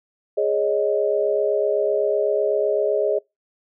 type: chord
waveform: sine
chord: Ab suspended fourth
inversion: none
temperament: equal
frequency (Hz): 415.3 / 554.4 / 622.3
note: Ab4 / Db5 / Eb5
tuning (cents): 0 / 0 / 0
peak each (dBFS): -21 / -23 / -22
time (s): 0.37-3.19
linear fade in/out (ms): 10
effects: noise-tail reverb RT60 0.2 s tail -25 dB re dry